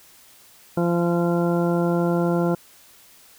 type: harmonic tone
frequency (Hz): 172.2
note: F3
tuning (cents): -24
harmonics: 1 / 2 / 3 / 4 / 5 / 6 / 8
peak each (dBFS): -21 / -23 / -26 / -30 / -34 / -36 / -34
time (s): 0.77-2.55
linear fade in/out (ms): 5
effects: white hiss -51 dBFS RMS until 3.38 s